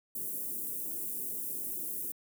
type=band-stop noise; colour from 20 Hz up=white; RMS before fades=-37 dBFS; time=0.15-2.12 s; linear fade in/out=5 ms; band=410 to 9900 Hz; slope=24 dB/octave; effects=high-pass 200 Hz 12 dB/octave